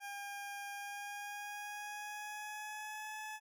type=tone with pitch glide; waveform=20% pulse; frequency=806 to 858.9 Hz; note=G5 to A5; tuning=+48 to -42 cents; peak=-38 dBFS; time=0-3.4 s; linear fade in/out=50 ms; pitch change=+110 cents; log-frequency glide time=0.73-3.17 s; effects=none